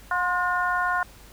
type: harmonic tone with a mistuned harmonic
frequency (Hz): 360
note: F#4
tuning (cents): -47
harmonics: 2 / 3 / 4 / 5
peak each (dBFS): -28 / -26 / -25 / -34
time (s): 0.11-1.03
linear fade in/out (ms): 2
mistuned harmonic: 3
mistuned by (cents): -41
effects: added 50 Hz sine -49 dBFS peak until 1.32 s + pink hiss -50 dBFS RMS until 1.32 s